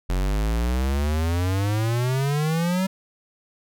square exponential sweep, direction up, 44.34 to 192.7 Hz, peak -21 dBFS, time 0.09-2.87 s, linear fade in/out 10 ms, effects none

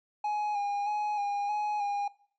triangle tone with vibrato, 825 Hz, G#5, 12 cents flat, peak -26 dBFS, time 0.24-2.08 s, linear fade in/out 5 ms, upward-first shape square, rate 1.6 Hz, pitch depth 27 cents each way, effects noise-tail reverb RT60 0.5 s tail -20 dB re dry + resampled to 16000 Hz

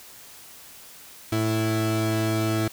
35% pulse tone pair together, 110 / 329.6 Hz, A2 / E4, 0 / 0 cents, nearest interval octave + perfect fifth, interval 1900 cents, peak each -23 dBFS, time 1.32-2.68 s, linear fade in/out 5 ms, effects white hiss -46 dBFS RMS until 2.72 s

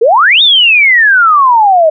sine exponential two-way sweep, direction up then down, 420.5 to 3729 to 610 Hz, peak -3 dBFS, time 0.01-1.9 s, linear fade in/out 10 ms, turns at 0.42 s, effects none

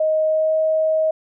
sine tone with pitch glide, 626 to 631.8 Hz, D#5 to D#5, +10 to +26 cents, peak -15 dBFS, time 0-1.11 s, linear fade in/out 5 ms, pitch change +16 cents, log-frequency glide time 0.26-0.56 s, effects none

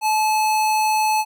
square tone, 863 Hz, A5, 34 cents flat, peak -17 dBFS, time 0.01-1.25 s, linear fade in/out 50 ms, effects none

